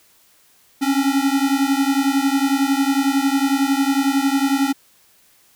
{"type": "beating tone pair", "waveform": "square", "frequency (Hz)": [270, 281], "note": ["C#4", "C#4"], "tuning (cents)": [-45, 24], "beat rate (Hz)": 11, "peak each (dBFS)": [-19, -20], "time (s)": [0.81, 4.73], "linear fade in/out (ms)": 20, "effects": ["white hiss -55 dBFS RMS until 5.55 s"]}